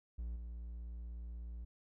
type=tone with level steps; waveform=triangle; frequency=58.27 Hz; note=A#1; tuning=in tune; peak=-37 / -41 dBFS; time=0.18-1.65 s; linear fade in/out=10 ms; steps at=0.36 s; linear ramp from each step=5 ms; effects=none